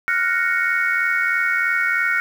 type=chord; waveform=sine; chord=Gb major seventh; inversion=third; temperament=equal; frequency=1396.9 / 1480 / 1864.7 / 2217 Hz; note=F6 / Gb6 / Bb6 / Db7; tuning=0 / 0 / 0 / 0 cents; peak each=-22 dBFS; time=0.08-2.2 s; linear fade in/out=0 ms; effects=tanh soft clip ceiling -7 dBFS + 7-bit